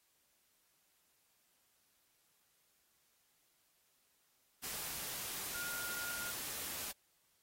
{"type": "tone in noise", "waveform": "sine", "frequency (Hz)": 1420, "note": "F6", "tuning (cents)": 28, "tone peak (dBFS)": -43, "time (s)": [5.54, 6.31], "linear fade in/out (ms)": 10, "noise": "white", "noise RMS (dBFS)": -43, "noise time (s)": [4.63, 6.92], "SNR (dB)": -3, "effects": ["white hiss -75 dBFS RMS until 7.42 s", "AAC 48 kbps"]}